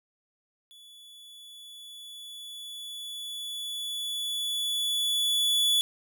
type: tone with level ramp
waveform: 45% pulse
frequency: 3432 Hz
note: A7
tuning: 44 cents flat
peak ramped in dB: -50 to -21 dBFS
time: 0.71-5.81 s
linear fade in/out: 0 ms
effects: none

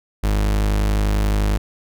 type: tone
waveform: 40% pulse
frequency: 51.4 Hz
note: G#1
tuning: 17 cents flat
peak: -15 dBFS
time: 0.23-1.58 s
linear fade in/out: 10 ms
effects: none

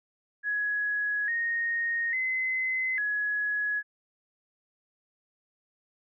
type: tone with pitch steps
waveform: sine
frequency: 1676 / 1859 / 2045 / 1682 Hz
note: G#6 / A#6 / C7 / G#6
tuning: +15 / -5 / -40 / +22 cents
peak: -26 dBFS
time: 0.43-3.83 s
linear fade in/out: 50 ms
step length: 850 ms
effects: none

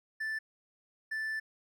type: tone bursts at uneven times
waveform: triangle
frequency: 1760 Hz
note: A6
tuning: in tune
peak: -31 dBFS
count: 2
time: 0.2-0.39 / 1.11-1.4 s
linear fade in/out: 10 ms
effects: none

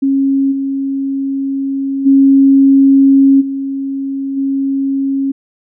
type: tone with level steps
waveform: sine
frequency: 272.8 Hz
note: C#4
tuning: 28 cents flat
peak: -9 / -14 / -4 / -16 / -12 dBFS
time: 0.02-5.32 s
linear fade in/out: 10 ms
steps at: 0.51 / 2.05 / 3.4 / 4.36 s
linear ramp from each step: 20 ms
effects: none

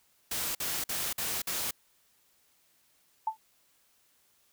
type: noise bursts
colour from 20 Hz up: white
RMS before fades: -33 dBFS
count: 5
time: 0.31-1.71 s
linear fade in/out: 5 ms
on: 240 ms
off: 50 ms
type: tone with exponential decay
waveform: sine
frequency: 880 Hz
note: A5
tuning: in tune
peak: -23 dBFS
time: 3.27-3.37 s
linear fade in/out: 5 ms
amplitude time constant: 21 ms
effects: white hiss -68 dBFS RMS until 4.52 s

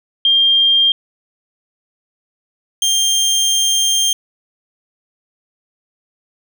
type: tone pair in turn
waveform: sine / 25% pulse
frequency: 3198 / 3185 Hz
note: G7 / G7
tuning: +34 / +27 cents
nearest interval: unison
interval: 7 cents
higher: first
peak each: -9 dBFS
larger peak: neither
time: 0.25-0.92 / 2.82-4.13 s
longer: second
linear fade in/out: 2 ms
effects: none

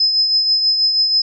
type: tone with tremolo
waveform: sine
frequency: 5100 Hz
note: D#8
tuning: 42 cents sharp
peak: -10 dBFS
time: 0-1.22 s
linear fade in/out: 5 ms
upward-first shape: triangle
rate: 6.2 Hz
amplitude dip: 50%
effects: none

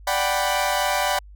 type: chord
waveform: sawtooth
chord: G major seventh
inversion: second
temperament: equal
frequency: 587.3 / 740 / 784 / 987.8 Hz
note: D5 / F#5 / G5 / B5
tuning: 0 / 0 / 0 / 0 cents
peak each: -22 dBFS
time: 0.07-1.19 s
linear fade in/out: 5 ms
effects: added 50 Hz sine -41 dBFS peak until 1.35 s

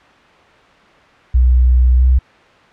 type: tone with pitch glide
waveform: sine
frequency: 62.2 to 63.69 Hz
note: B1 to C2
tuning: +13 to -46 cents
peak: -7 dBFS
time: 1.34-2.19 s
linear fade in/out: 10 ms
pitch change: +41 cents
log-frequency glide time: 1.97-2.03 s
effects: white hiss -45 dBFS RMS until 2.72 s + low-pass 2000 Hz 12 dB/octave

